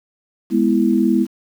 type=chord; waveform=sine; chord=E major; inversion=first; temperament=equal; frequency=207.7 / 246.9 / 329.6 Hz; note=G#3 / B3 / E4; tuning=0 / 0 / 0 cents; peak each=-17 dBFS; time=0.5-1.27 s; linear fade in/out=50 ms; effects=7-bit